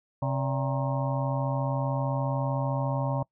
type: harmonic tone with a mistuned harmonic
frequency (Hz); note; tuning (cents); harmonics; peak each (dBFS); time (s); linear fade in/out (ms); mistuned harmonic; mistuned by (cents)
133.6; C3; +36; 1 / 2 / 4 / 5 / 6 / 7 / 8; -27 / -36 / -33 / -39 / -39 / -35 / -40; 0.22-3.23; 5; 4; +120
effects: noise-tail reverb RT60 0.1 s tail -24 dB re dry